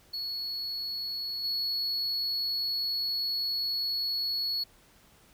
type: tone with level steps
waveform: triangle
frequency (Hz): 4375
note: C#8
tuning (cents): -24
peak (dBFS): -31 / -27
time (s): 0.13-4.64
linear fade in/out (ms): 10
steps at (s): 1.43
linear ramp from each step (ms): 20
effects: pink hiss -60 dBFS RMS until 5.33 s